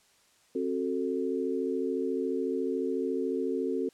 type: chord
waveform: sine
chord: F# diminished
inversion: second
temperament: just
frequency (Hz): 266.4 / 370 / 444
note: C4 / F#4 / A4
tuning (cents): +31 / 0 / +16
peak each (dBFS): -32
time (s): 0.55-3.89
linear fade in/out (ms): 5
effects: white hiss -64 dBFS RMS until 3.93 s + low-pass 9000 Hz 12 dB/octave